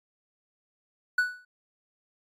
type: tone with exponential decay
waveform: triangle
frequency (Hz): 1480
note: F#6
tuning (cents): 0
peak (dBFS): -16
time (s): 1.18-1.45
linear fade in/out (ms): 5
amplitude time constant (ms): 58
effects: MP3 96 kbps